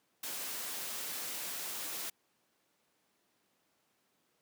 white noise, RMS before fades -40 dBFS, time 0.23-2.1 s, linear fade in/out 5 ms, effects pink hiss -75 dBFS RMS until 4.41 s + high-pass 200 Hz 12 dB/octave

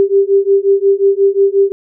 sine beating tone pair, 392 / 397.6 Hz, G4 / G4, 0 / +25 cents, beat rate 5.6 Hz, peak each -11 / -11 dBFS, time 0-1.72 s, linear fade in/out 0 ms, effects none

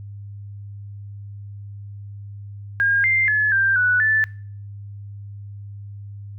sine tone with pitch steps, 1619 / 2094 / 1712 / 1580 / 1479 / 1753 Hz, G#6 / C7 / A6 / G6 / F#6 / A6, -45 / +1 / -48 / +13 / -1 / -7 cents, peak -15 dBFS, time 2.8-4.24 s, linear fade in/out 0 ms, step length 240 ms, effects noise-tail reverb RT60 0.5 s tail -22 dB re dry + added 101 Hz sine -33 dBFS peak until 6.38 s

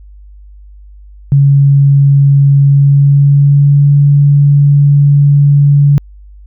sine tone with pitch glide, 140 to 143.02 Hz, C#3 to D3, +18 to -46 cents, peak -3 dBFS, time 1.32-5.98 s, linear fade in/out 0 ms, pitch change +36 cents, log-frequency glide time 2.62-3.92 s, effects added 50 Hz sine -32 dBFS peak until 6.46 s

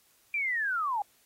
sine linear sweep, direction down, 2399 to 784 Hz, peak -27 dBFS, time 0.34-1.02 s, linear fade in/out 2 ms, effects white hiss -65 dBFS RMS until 1.25 s + AAC 48 kbps

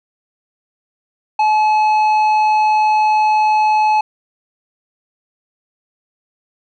sine tone with tanh clipping, 857 Hz, A5, 46 cents flat, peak -12 dBFS, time 1.39-4.01 s, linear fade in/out 5 ms, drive 8 dB, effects none

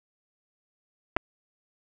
clicks, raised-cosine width 0.5 ms, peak -10 dBFS, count 2, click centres 1.165 / 1.168 s, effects none

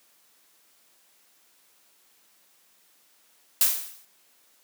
blue noise with exponential decay, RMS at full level -17 dBFS, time 3.61-4.05 s, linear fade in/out 2 ms, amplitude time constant 94 ms, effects white hiss -62 dBFS RMS until 4.63 s + high-pass 200 Hz 12 dB/octave

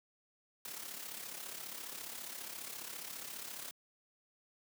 white noise with amplitude modulation, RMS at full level -43 dBFS, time 0.65-3.71 s, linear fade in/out 2 ms, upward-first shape sine, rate 34.7 Hz, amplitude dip 60%, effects high-pass 150 Hz 12 dB/octave

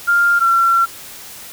sine tone pair in turn, 1399 / 1360.7 Hz, F6 / F6, +3 / -45 cents, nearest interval unison, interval 48 cents, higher first, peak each -10 dBFS, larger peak neither, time 0.07-0.4 / 0.4-0.86 s, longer second, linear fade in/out 20 ms, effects white hiss -35 dBFS RMS until 1.52 s

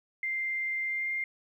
sine tone with pitch glide, 2094 to 2110 Hz, C7 to C7, +1 to +14 cents, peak -29 dBFS, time 0.23-1.24 s, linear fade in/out 2 ms, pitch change +13 cents, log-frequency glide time 0.84-1.11 s, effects 11-bit

